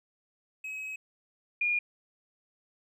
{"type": "tone pair in turn", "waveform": ["triangle", "sine"], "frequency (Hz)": [2552, 2427], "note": ["D#7", "D#7"], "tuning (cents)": [43, -44], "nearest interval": "minor second", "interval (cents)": 87, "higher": "first", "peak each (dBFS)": [-34, -25], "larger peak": "second", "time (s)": [[0.64, 0.96], [1.61, 1.79]], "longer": "first", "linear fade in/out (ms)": 5, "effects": []}